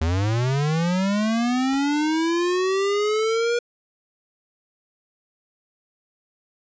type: linear sweep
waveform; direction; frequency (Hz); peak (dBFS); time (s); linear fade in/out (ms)
square; up; 77 to 480; -20; 0.01-3.59; 5
type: noise with exponential decay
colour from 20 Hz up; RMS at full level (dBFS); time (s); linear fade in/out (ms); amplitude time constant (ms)
pink; -35; 1.73-1.82; 2; 18
effects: resampled to 16000 Hz